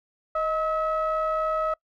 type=ring-modulated tone; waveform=triangle; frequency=329.6 Hz; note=E4; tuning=in tune; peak=-18 dBFS; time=0.35-1.74 s; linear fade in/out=5 ms; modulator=957 Hz; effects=noise-tail reverb RT60 0.1 s tail -24 dB re dry

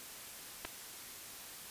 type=clicks; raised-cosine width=0.3 ms; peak=-24 dBFS; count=2; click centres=0.649 / 0.652 s; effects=white hiss -49 dBFS RMS until 1.7 s + resampled to 32000 Hz

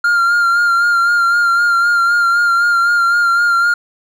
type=tone with vibrato; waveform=triangle; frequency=1396.9 Hz; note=F6; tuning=in tune; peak=-8 dBFS; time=0.04-3.74 s; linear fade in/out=5 ms; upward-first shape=sine; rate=3.9 Hz; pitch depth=29 cents each way; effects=none

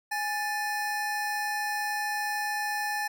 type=tone pair together; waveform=square; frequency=829 / 1762.2 Hz; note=G#5 / A6; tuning=-3 / +2 cents; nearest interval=octave + minor second; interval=1305 cents; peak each=-32 / -32 dBFS; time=0.11-3.08 s; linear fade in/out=10 ms; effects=none

